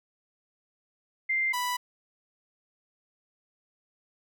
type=tone pair in turn; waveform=sine / sawtooth; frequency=2093 / 987.8 Hz; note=C7 / B5; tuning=0 / 0 cents; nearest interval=octave + minor second; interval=1300 cents; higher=first; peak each=-24 dBFS; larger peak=neither; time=1.29-1.53 / 1.53-1.77 s; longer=neither; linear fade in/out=10 ms; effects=none